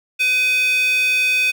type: tone with high-pass filter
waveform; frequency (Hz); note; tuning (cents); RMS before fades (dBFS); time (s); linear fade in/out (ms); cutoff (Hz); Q
square; 503; B4; +32; -17; 0.19-1.52; 20; 2600; 7.4
effects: none